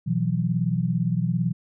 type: chord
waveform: sine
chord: B suspended fourth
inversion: none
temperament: equal with one note detuned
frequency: 123.47 / 164.81 / 182.56 Hz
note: B2 / E3 / F#3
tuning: 0 / 0 / -23 cents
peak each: -26 / -24 / -26 dBFS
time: 0.06-1.53 s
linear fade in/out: 20 ms
effects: none